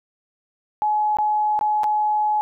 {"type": "tone with dropouts", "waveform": "sine", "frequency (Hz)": 847, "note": "G#5", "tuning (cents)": 34, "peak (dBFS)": -17, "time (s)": [0.82, 2.41], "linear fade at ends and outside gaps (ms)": 0, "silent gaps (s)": [[1.17, 1.186], [1.591, 1.611], [1.834, 1.841]], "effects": []}